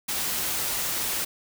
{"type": "noise", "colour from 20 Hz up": "white", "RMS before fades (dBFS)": -28, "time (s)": [0.08, 1.25], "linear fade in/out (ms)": 10, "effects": []}